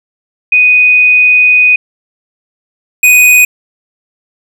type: tone pair in turn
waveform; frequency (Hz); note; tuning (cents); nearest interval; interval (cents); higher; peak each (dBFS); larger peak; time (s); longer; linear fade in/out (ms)
sine / square; 2489 / 2489; D#7 / D#7; 0 / 0; unison; 0; neither; -3; neither; 0.52-1.76 / 3.03-3.45; first; 5
effects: none